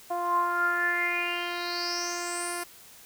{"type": "tone with low-pass filter sweep", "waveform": "10% pulse", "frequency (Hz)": 349.2, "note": "F4", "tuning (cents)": 0, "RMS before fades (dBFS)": -29, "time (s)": [0.1, 2.64], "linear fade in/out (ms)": 10, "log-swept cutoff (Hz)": [800, 11000], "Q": 8, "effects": ["white hiss -51 dBFS RMS until 3.05 s"]}